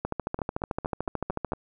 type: two click trains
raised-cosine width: 1 ms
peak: -14 / -19 dBFS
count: 21 / 6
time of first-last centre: 0.05-1.521 / 0.39-1.534 s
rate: 13.6 / 4.37 Hz
effects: none